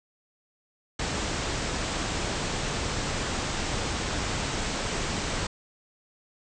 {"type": "low-pass noise", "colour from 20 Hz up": "pink", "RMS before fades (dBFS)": -30, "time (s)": [0.99, 5.47], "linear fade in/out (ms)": 5, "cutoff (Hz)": 8300, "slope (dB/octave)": 96, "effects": []}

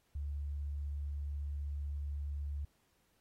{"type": "tone", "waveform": "sine", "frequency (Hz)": 72, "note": "D2", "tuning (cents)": -34, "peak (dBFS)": -36, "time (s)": [0.15, 2.65], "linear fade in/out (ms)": 5, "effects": ["pink hiss -75 dBFS RMS until 3.2 s", "AAC 48 kbps"]}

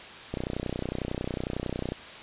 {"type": "click train", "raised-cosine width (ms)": 2, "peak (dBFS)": -17, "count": 50, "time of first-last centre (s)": [0.34, 1.921], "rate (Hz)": 31, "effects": ["white hiss -43 dBFS RMS until 2.22 s", "resampled to 8000 Hz"]}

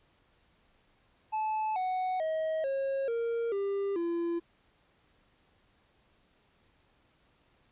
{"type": "tone with pitch steps", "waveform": "triangle", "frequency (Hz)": [867, 741.8, 634.7, 543, 464.6, 397.5, 340.1], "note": ["A5", "F#5", "D#5", "C#5", "A#4", "G4", "F4"], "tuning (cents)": [-26, 4, 34, -36, -6, 24, -46], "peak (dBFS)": -27, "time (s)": [1.32, 4.4], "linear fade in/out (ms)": 20, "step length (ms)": 440, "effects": ["pink hiss -68 dBFS RMS until 7.71 s", "resampled to 8000 Hz"]}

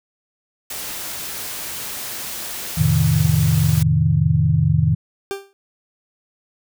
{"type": "noise", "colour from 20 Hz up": "white", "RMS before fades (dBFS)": -29, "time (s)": [0.7, 3.83], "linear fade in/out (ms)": 5}
{"type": "chord", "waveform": "sine", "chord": "F dominant seventh", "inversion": "none", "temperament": "equal", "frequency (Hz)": [87.31, 110, 130.81, 155.56], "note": ["F2", "A2", "C3", "Eb3"], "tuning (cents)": [0, 0, 0, 0], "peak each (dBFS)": [-21, -21, -20, -16], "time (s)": [2.77, 4.95], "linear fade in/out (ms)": 10}
{"type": "tone with exponential decay", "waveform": "40% pulse", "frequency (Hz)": 394.6, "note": "G4", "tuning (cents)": 11, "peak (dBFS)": -19, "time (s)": [5.31, 5.53], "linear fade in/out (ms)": 0, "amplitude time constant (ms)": 47}
{"effects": []}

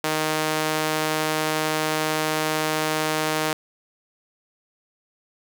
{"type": "tone with high-pass filter", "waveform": "sawtooth", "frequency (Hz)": 155.56, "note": "D#3", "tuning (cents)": 0, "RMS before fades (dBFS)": -24, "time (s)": [0.04, 3.53], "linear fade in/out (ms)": 0, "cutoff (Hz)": 410, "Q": 0.58, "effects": []}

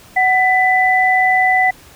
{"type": "tone pair together", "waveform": "sine", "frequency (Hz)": [746.9, 1994], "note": ["F#5", "B6"], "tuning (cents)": [16, 16], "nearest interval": "octave + perfect fourth", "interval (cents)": 1700, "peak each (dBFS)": -13, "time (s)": [0.16, 1.71], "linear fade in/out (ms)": 10, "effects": ["pink hiss -43 dBFS RMS until 1.95 s"]}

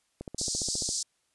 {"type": "click train", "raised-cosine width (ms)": 2, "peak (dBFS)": -24, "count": 11, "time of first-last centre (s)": [0.21, 0.89], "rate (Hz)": 14.7}
{"type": "band-pass noise", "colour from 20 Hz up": "pink", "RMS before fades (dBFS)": -32, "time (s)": [0.38, 1.03], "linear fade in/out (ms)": 5, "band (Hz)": [4500, 8900], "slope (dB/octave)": 48}
{"effects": ["white hiss -73 dBFS RMS until 1.34 s", "resampled to 24000 Hz"]}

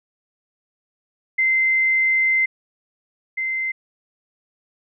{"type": "tone pair in turn", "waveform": "sine", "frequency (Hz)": [2075, 2075], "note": ["C7", "C7"], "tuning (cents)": [-15, -15], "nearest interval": "unison", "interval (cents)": 0, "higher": "neither", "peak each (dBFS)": [-15, -21], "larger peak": "first", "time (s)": [[1.38, 2.46], [3.37, 3.72]], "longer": "first", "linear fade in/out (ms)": 10, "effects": []}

